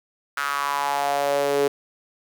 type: tone with high-pass filter sweep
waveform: sawtooth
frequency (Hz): 141.9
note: C#3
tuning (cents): +41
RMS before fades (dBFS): -23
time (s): 0.37-1.68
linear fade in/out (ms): 5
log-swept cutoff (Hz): 1400 to 410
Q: 4.8
effects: none